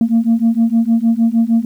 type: beating tone pair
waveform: sine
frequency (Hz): 226 / 232.5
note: A3 / A#3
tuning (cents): +47 / -4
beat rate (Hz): 6.5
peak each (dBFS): -12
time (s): 0.01-1.65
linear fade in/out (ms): 2
effects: tanh soft clip ceiling -6 dBFS + 8-bit